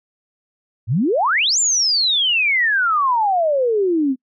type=exponential two-way sweep; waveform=sine; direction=up then down; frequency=98 to 7459 to 251.7 Hz; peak=-14 dBFS; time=0.87-4.16 s; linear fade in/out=50 ms; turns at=1.59 s; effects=noise-tail reverb RT60 0.1 s tail -26 dB re dry